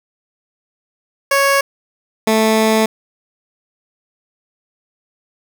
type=tone pair in turn; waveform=15% pulse; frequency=554 / 219.9 Hz; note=C#5 / A3; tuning=-1 / -1 cents; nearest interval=octave + major third; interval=1600 cents; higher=first; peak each=-5 dBFS; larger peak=neither; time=1.31-1.61 / 2.27-2.86 s; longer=second; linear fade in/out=5 ms; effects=none